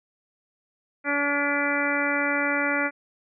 harmonic tone with a mistuned harmonic, 286.1 Hz, D4, 45 cents flat, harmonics 1 / 2 / 3 / 4 / 5 / 6 / 7 / 8, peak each -29 / -30 / -34 / -34 / -28 / -32 / -28 / -31 dBFS, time 1.04-2.91 s, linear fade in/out 50 ms, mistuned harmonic 8, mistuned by +39 cents, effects none

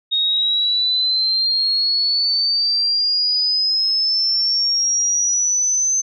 sine exponential sweep, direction up, 3729 to 6220 Hz, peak -15 dBFS, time 0.11-6.02 s, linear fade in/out 20 ms, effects none

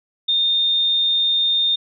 sine tone, 3643 Hz, A#7, 41 cents flat, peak -15 dBFS, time 0.28-1.76 s, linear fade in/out 10 ms, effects none

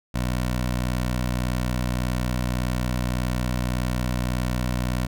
15% pulse tone with notch filter, 61.74 Hz, B1, in tune, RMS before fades -25 dBFS, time 0.14-5.07 s, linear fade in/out 10 ms, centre 400 Hz, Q 2, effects none

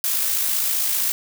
blue noise with amplitude modulation, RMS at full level -20 dBFS, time 0.04-1.12 s, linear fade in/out 0 ms, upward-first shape sine, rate 55.3 Hz, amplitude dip 35%, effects none

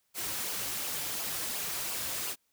white noise with flanger, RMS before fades -35 dBFS, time 0.14-2.36 s, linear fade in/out 50 ms, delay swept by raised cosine 0.51 to 4.91 ms, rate 2.8 Hz, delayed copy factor -0.5, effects white hiss -75 dBFS RMS until 2.52 s

